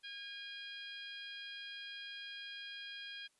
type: harmonic tone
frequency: 814 Hz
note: G#5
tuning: 35 cents flat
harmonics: 2 / 3 / 4 / 5 / 6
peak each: -50 / -53 / -48 / -57 / -58 dBFS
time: 0.03-3.28 s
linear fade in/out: 20 ms
effects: white hiss -75 dBFS RMS until 3.39 s + resampled to 24000 Hz